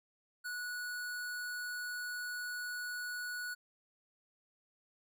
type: tone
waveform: square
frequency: 1468 Hz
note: F#6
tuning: 14 cents flat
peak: -39 dBFS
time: 0.44-3.55 s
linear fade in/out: 20 ms
effects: none